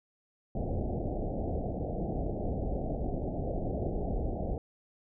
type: low-pass noise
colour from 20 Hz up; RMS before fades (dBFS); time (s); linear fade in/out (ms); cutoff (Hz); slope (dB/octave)
pink; -33; 0.55-4.58; 2; 770; 96
effects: none